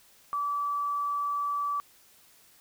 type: tone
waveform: sine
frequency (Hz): 1154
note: D6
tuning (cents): -31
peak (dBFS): -27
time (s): 0.33-1.8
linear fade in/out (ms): 0
effects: white hiss -59 dBFS RMS until 2.6 s